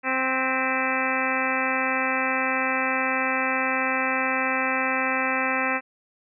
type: harmonic tone with a mistuned harmonic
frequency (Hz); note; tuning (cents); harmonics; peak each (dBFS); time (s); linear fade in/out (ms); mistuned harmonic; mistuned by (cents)
261.6; C4; 0; 1 / 2 / 3 / 4 / 5 / 6 / 7 / 8 / 9 / 10; -31 / -31 / -31 / -31 / -31 / -31 / -31 / -31 / -31 / -31; 0.03-5.81; 50; 8; -64
effects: none